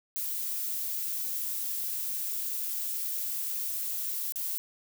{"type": "noise with dropouts", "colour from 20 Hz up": "violet", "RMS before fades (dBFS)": -33, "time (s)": [0.16, 4.58], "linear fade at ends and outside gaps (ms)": 0, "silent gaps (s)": [4.322, 4.358], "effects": []}